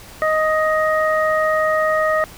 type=harmonic tone; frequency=625 Hz; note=D#5; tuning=8 cents sharp; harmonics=1 / 2 / 3; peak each=-17 / -20 / -22 dBFS; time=0.22-2.24 s; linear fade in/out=0 ms; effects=pink hiss -40 dBFS RMS until 2.37 s